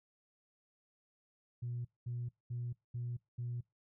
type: tone bursts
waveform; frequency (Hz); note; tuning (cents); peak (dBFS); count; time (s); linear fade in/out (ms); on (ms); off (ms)
sine; 120.8; B2; -38; -36; 5; 1.62-3.61; 10; 230; 210
effects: noise-tail reverb RT60 0.2 s tail -23 dB re dry + tanh soft clip ceiling -33 dBFS